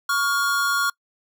square tone pair together, 1120.7 / 1412 Hz, C#6 / F6, +19 / +19 cents, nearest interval major third, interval 400 cents, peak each -24 / -22 dBFS, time 0.09-0.9 s, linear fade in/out 5 ms, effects noise-tail reverb RT60 0.1 s tail -26 dB re dry

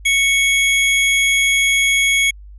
square tone pair together, 2217 / 3322 Hz, C#7 / G#7, 0 / 0 cents, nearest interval perfect fifth, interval 700 cents, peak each -14 / -20 dBFS, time 0.05-2.31 s, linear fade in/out 10 ms, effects added 50 Hz sine -35 dBFS peak until 2.58 s + resampled to 24000 Hz

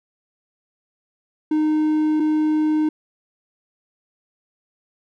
triangle tone pair in turn, 307.9 / 307.9 Hz, D#4 / D#4, -18 / -18 cents, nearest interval unison, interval 0 cents, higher neither, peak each -14 dBFS, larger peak neither, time 1.51-2.2 / 2.2-2.89 s, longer neither, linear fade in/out 5 ms, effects none

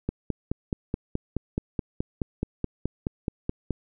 click train, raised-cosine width 3 ms, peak -13 dBFS, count 18, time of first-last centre 0.09-3.707 s, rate 4.7 Hz, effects none

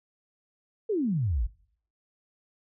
sine exponential sweep, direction down, 466.2 to 46.25 Hz, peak -24 dBFS, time 0.89-1.47 s, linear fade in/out 10 ms, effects noise-tail reverb RT60 0.6 s tail -22 dB re dry

